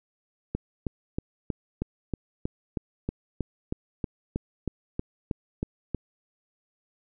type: click train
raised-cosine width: 3 ms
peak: -15 dBFS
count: 18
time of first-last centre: 0.55-5.947 s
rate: 3.15 Hz
effects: none